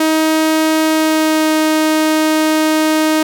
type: tone with pitch glide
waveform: sawtooth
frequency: 315.5 to 312.2 Hz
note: D#4 to D#4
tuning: +24 to +6 cents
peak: -7 dBFS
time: 0-3.23 s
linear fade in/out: 5 ms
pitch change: -18 cents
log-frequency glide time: 0.85-1.53 s
effects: none